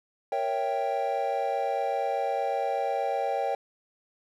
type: chord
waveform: triangle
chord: A# diminished seventh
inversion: none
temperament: equal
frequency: 466.2 / 554.4 / 659.3 / 784 Hz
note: A#4 / C#5 / E5 / G5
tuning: 0 / 0 / 0 / 0 cents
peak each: -32 / -29 / -32 / -27 dBFS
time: 0.32-3.55 s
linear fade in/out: 2 ms
effects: none